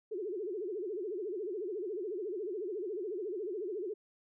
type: tone with vibrato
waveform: sine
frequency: 392 Hz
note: G4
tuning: in tune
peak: -35 dBFS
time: 0.11-3.94 s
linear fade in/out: 10 ms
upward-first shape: sine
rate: 14 Hz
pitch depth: 220 cents each way
effects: none